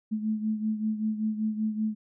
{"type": "beating tone pair", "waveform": "sine", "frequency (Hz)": [215.5, 220.7], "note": ["A3", "A3"], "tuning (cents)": [-36, 5], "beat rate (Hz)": 5.2, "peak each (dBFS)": [-27, -33], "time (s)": [0.11, 1.95], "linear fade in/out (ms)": 20, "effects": []}